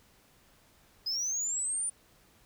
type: linear sweep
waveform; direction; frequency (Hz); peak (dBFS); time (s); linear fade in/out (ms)
sine; up; 4978 to 9397; -27; 1.06-1.9; 10
effects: tanh soft clip ceiling -29 dBFS + pink hiss -63 dBFS RMS until 2.45 s